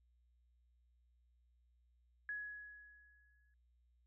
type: tone with exponential decay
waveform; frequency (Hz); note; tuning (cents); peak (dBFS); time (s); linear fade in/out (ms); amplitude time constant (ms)
sine; 1680; G#6; +19; -39; 2.29-3.54; 1; 270
effects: added 60 Hz sine -70 dBFS peak until 4.06 s